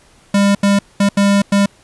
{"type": "tone bursts at uneven times", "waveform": "square", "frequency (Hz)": 200.3, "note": "G3", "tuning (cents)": 38, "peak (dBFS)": -10, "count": 5, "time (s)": [[0.34, 0.55], [0.63, 0.79], [1, 1.09], [1.17, 1.42], [1.52, 1.66]], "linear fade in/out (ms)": 5, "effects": ["pink hiss -49 dBFS RMS until 1.83 s", "resampled to 24000 Hz"]}